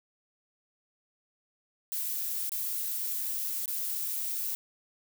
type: noise with dropouts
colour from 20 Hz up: violet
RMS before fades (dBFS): -33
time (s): 1.92-4.55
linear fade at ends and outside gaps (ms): 0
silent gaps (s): 2.494-2.519 / 3.658-3.679 / 3.952-3.956
effects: none